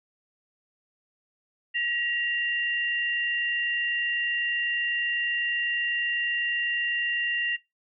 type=tone pair together; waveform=sine; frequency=1908 / 2780 Hz; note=A#6 / F7; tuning=+40 / -9 cents; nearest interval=perfect fifth; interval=651 cents; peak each=-27 dBFS; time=1.74-7.57 s; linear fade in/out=20 ms; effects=noise-tail reverb RT60 0.2 s tail -22 dB re dry